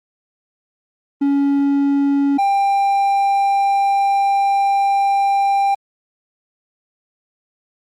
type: tone pair in turn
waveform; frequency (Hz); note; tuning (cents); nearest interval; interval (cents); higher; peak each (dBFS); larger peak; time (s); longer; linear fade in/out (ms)
triangle; 280.5 / 793.4; C#4 / G5; +21 / +21; octave + tritone; 1800; second; -11; neither; 1.21-2.38 / 2.38-5.75; second; 10
effects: Opus 24 kbps